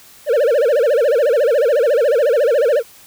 triangle tone with vibrato, 523.3 Hz, C5, in tune, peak -9 dBFS, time 0.26-2.83 s, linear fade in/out 50 ms, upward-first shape sine, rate 14 Hz, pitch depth 260 cents each way, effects white hiss -44 dBFS RMS until 3.06 s

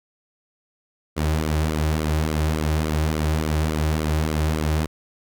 sawtooth tone with flanger, 77.5 Hz, D#2, 6 cents flat, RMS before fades -22 dBFS, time 1.16-4.87 s, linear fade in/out 20 ms, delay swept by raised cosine 1.1 to 4.5 ms, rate 3.5 Hz, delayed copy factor -0.65, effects none

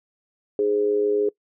sine tone with amplitude modulation, 415.3 Hz, G#4, in tune, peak -15 dBFS, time 0.59-1.29 s, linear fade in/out 2 ms, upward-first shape sine, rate 107 Hz, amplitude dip 65%, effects noise-tail reverb RT60 0.1 s tail -22 dB re dry

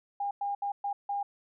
sine tone bursts at uneven times, 807 Hz, G#5, 50 cents flat, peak -29 dBFS, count 5, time 0.2-0.31 / 0.41-0.55 / 0.62-0.72 / 0.84-0.93 / 1.09-1.23 s, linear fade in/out 5 ms, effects none

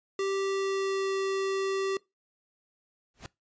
square tone with pitch glide, 390.8 to 387.9 Hz, G4 to G4, -5 to -18 cents, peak -28 dBFS, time 0.19-1.97 s, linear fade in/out 2 ms, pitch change -13 cents, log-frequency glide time 0.34-1.14 s
pink noise with exponential growth, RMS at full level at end -37 dBFS, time 3.14-3.26 s, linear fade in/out 1 ms, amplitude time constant 25 ms
effects noise-tail reverb RT60 0.2 s tail -22 dB re dry + resampled to 16000 Hz

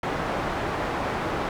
white low-pass noise, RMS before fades -28 dBFS, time 0.03-1.49 s, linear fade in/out 2 ms, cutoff 1100 Hz, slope 12 dB/octave, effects none

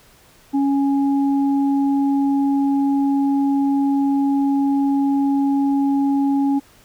sine tone pair together, 277.6 / 830.6 Hz, C#4 / G#5, +3 / 0 cents, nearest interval octave + perfect fifth, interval 1897 cents, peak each -15 / -27 dBFS, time 0.53-6.6 s, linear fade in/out 20 ms, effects pink hiss -51 dBFS RMS until 6.84 s

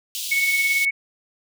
pink high-pass noise, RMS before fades -29 dBFS, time 0.15-0.85 s, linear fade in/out 0 ms, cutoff 2900 Hz, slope 48 dB/octave
sine tone with tremolo, 2213 Hz, C#7, 3 cents flat, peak -16 dBFS, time 0.31-0.91 s, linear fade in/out 10 ms, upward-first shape sine, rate 18 Hz, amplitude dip 40%
effects none

